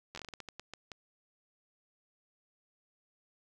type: slowing click train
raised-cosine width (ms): 0.2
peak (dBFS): -26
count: 13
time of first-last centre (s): 0.15-0.918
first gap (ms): 11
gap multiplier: 1.29
effects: none